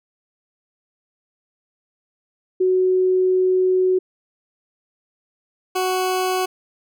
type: tone pair in turn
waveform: sine / 20% pulse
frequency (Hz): 370.8 / 370.8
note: F#4 / F#4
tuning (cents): +4 / +4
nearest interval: unison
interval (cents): 0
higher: neither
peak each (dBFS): -14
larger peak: neither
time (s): 2.6-3.99 / 5.75-6.46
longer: first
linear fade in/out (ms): 10
effects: none